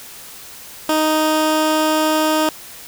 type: tone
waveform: 15% pulse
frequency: 311.1 Hz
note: D#4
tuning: in tune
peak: -8 dBFS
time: 0.89-2.49 s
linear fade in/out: 2 ms
effects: white hiss -37 dBFS RMS until 2.87 s